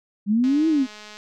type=linear two-way sweep; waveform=sine; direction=up then down; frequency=195.7 to 327.5 to 246.7 Hz; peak=-16 dBFS; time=0.26-0.87 s; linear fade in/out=50 ms; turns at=0.68 s
type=click train; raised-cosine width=0.2 ms; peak=-24 dBFS; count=155; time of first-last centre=0.44-1.17 s; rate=211 Hz
effects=none